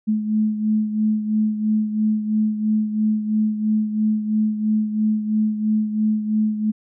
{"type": "beating tone pair", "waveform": "sine", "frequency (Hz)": [214.4, 217.4], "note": ["A3", "A3"], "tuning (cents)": [-45, -21], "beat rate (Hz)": 3, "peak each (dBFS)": [-18, -25], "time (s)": [0.07, 6.72], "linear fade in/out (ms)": 20, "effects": []}